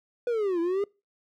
triangle linear two-way sweep, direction down then up, 493.9 to 329.8 to 412.2 Hz, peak -22 dBFS, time 0.27-0.84 s, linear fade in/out 2 ms, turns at 0.6 s, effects noise-tail reverb RT60 0.3 s tail -26 dB re dry

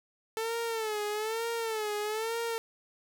sawtooth tone with vibrato, 440 Hz, A4, in tune, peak -27 dBFS, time 0.37-2.58 s, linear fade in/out 0 ms, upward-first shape sine, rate 1.1 Hz, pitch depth 95 cents each way, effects none

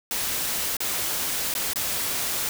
white noise with dropouts, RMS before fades -27 dBFS, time 0.11-2.49 s, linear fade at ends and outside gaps 1 ms, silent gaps 0.768-0.804 / 1.539-1.551 / 1.734-1.758 s, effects none

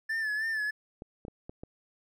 triangle tone with vibrato, 1750 Hz, A6, 10 cents flat, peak -27 dBFS, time 0.09-0.71 s, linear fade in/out 10 ms, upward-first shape sine, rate 3.2 Hz, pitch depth 58 cents each way
clicks, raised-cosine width 2 ms, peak -28 dBFS, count 5, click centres 1.021 / 1.251 / 1.282 / 1.495 / 1.635 s
effects none

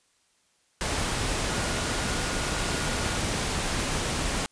sine tone in noise, 1438 Hz, F#6, 50 cents flat, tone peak -39 dBFS, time 1.49-3.17 s, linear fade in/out 0 ms, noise pink, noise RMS -28 dBFS, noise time 0.81-4.46 s, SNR -14 dB, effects white hiss -67 dBFS RMS until 4.51 s + resampled to 22050 Hz

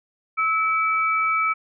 sine tone pair together, 1303.6 / 2300 Hz, E6 / D7, -20 / -37 cents, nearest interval minor seventh, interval 983 cents, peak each -20 / -23 dBFS, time 0.37-1.54 s, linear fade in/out 20 ms, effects none

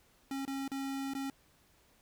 square tone with dropouts, 272.2 Hz, C#4, 31 cents flat, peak -36 dBFS, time 0.31-1.3 s, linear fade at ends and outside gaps 2 ms, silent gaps 0.452-0.477 / 0.679-0.716 / 1.136-1.15 s, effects pink hiss -67 dBFS RMS until 2.01 s

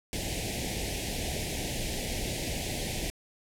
pink band-stop noise, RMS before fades -33 dBFS, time 0.13-3.1 s, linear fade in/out 0 ms, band 790 to 1900 Hz, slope 48 dB/octave, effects low-pass 12000 Hz 12 dB/octave

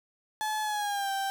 35% pulse tone with pitch glide, 859 to 783.2 Hz, A5 to G5, -42 to -2 cents, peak -27 dBFS, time 0.41-1.3 s, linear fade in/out 0 ms, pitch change -160 cents, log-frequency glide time 0.62-1.11 s, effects none

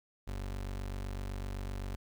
30% pulse tone, 47.84 Hz, G1, 41 cents flat, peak -34 dBFS, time 0.27-1.96 s, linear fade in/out 10 ms, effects 12-bit

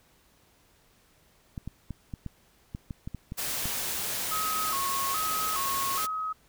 clicks, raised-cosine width 5 ms, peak -23 dBFS, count 11, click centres 1.578 / 1.676 / 1.907 / 2.138 / 2.263 / 2.749 / 2.908 / 3.075 / 3.147 / 3.321 / 3.656 s
white noise, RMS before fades -32 dBFS, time 3.37-6.07 s, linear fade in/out 20 ms
sine tone with vibrato, 1178 Hz, D6, 5 cents sharp, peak -29 dBFS, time 4.31-6.33 s, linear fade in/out 10 ms, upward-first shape square, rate 1.2 Hz, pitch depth 130 cents each way
effects pink hiss -63 dBFS RMS until 6.48 s

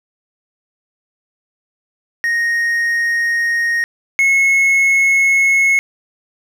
triangle tone pair in turn, 1864.7 / 2181 Hz, A#6 / C#7, 0 / -29 cents, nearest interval minor third, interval 271 cents, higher second, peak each -12 / -8 dBFS, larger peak second, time 2.24-3.84 / 4.19-5.79 s, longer neither, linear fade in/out 0 ms, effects none

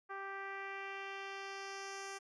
10% pulse tone with low-pass filter sweep, 391.8 Hz, G4, 1 cent flat, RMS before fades -45 dBFS, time 0.09-2.19 s, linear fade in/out 20 ms, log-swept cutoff 1400 to 7700 Hz, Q 1.8, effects none

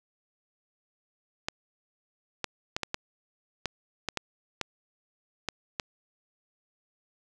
clicks, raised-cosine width 0.2 ms, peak -12 dBFS, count 11, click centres 1.485 / 2.443 / 2.765 / 2.833 / 2.944 / 3.657 / 4.087 / 4.173 / 4.613 / 5.487 / 5.798 s, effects none

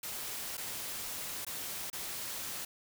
white noise with dropouts, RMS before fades -40 dBFS, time 0.03-2.65 s, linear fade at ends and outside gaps 5 ms, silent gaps 0.571-0.577 / 1.449-1.466 / 1.901-1.929 s, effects none

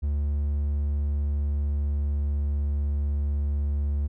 triangle tone with pitch glide, 72.5 to 72 Hz, D2 to D2, -22 to -34 cents, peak -21 dBFS, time 0.02-4.08 s, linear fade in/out 20 ms, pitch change -12 cents, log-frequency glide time 0.28-2.64 s, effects none

